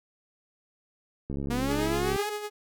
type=click train; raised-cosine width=3 ms; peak=-21 dBFS; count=61; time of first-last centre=1.3-2.161 s; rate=69.7 Hz
type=linear sweep; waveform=sawtooth; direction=up; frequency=233.1 to 426.8 Hz; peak=-24 dBFS; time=1.5-2.3 s; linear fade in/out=10 ms
type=tone with tremolo; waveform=sawtooth; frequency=418 Hz; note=G#4; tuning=11 cents sharp; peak=-26 dBFS; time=1.67-2.5 s; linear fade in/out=50 ms; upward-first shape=sine; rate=7.8 Hz; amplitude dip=55%
effects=none